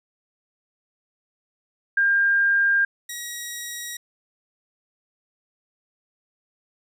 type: tone pair in turn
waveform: sine / 10% pulse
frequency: 1603 / 1906.3 Hz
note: G6 / A#6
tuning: +38 / +38 cents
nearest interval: minor third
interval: 300 cents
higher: second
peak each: -16 / -22 dBFS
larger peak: first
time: 1.97-2.85 / 3.09-3.97 s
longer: neither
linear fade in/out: 5 ms
effects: none